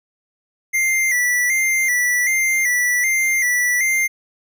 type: tone with vibrato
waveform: square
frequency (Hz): 2029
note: B6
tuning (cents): +46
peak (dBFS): -16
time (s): 0.73-4.08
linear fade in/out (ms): 20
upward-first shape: square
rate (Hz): 1.3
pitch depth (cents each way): 59
effects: none